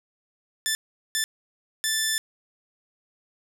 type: tone bursts at uneven times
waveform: 10% pulse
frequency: 1760 Hz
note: A6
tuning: in tune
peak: -14 dBFS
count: 3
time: 0.66-0.75 / 1.15-1.24 / 1.84-2.18 s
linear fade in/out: 0 ms
effects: none